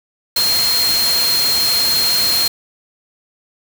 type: tone in noise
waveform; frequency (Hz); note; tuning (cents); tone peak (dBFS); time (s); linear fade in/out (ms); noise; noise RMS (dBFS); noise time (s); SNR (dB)
sine; 4212; C8; +11; -14; 0.36-2.48; 5; white; -20; 0.36-2.48; +3
effects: none